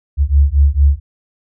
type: beating tone pair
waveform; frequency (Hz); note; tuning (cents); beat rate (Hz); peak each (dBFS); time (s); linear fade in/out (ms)
sine; 68.8 / 73.2; C#2 / D2; -12 / -5; 4.4; -11; 0.17-1; 50
effects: none